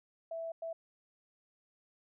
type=tone bursts at uneven times; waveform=sine; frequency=659.3 Hz; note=E5; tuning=in tune; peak=-37 dBFS; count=2; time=0.31-0.52 / 0.62-0.73 s; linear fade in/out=5 ms; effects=none